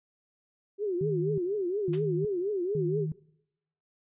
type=tone with vibrato; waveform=sine; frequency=384.3 Hz; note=G4; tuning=34 cents flat; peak=-27 dBFS; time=0.78-3.07 s; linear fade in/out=50 ms; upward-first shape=triangle; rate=4.2 Hz; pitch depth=210 cents each way
type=tone bursts; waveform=sine; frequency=155.8 Hz; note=D#3; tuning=3 cents sharp; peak=-29 dBFS; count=3; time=1.01-3.12 s; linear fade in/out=2 ms; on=370 ms; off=500 ms
type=noise with exponential decay; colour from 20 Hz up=white; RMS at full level=-35 dBFS; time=1.93-2.05 s; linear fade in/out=5 ms; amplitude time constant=24 ms
effects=noise-tail reverb RT60 0.8 s tail -22 dB re dry + resampled to 8000 Hz